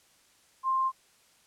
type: tone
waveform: sine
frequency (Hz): 1054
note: C6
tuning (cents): +12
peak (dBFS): -24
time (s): 0.63-0.92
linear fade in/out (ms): 50
effects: white hiss -63 dBFS RMS until 1.46 s + low-pass 10000 Hz 12 dB/octave